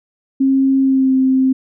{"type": "tone with pitch glide", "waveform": "sine", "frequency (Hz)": [268.5, 262.4], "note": ["C4", "C4"], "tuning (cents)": [45, 5], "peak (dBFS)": -10, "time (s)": [0.4, 1.53], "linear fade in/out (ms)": 10, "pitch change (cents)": -40, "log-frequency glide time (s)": [0.81, 1.14], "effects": []}